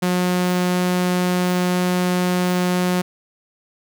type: tone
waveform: sawtooth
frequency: 180.2 Hz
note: F#3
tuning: 45 cents flat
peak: -13 dBFS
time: 0.02-3.02 s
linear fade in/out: 10 ms
effects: none